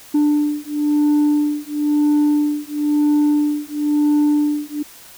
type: beating tone pair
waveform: sine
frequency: 295.5 / 296.49 Hz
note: D4 / D4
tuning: +11 / +17 cents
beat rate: 0.99 Hz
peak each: -15 dBFS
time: 0.14-4.83 s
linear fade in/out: 10 ms
effects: tanh soft clip ceiling -11 dBFS + white hiss -42 dBFS RMS until 5.17 s